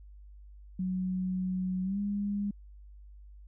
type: tone with pitch glide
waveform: sine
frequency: 185 to 202.9 Hz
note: F#3 to G#3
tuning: 0 to -40 cents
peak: -29 dBFS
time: 0.79-2.51 s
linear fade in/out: 5 ms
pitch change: +160 cents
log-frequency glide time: 1.83-1.99 s
effects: added 50 Hz sine -48 dBFS peak until 3.47 s